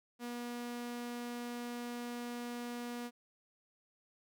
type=tone; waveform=sawtooth; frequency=240.7 Hz; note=B3; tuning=44 cents flat; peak=-36 dBFS; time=0.19-3.11 s; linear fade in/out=50 ms; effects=none